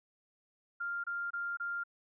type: tone bursts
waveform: sine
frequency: 1396.9 Hz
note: F6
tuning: in tune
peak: -34 dBFS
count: 4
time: 0.8-1.838 s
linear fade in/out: 10 ms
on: 240 ms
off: 26 ms
effects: none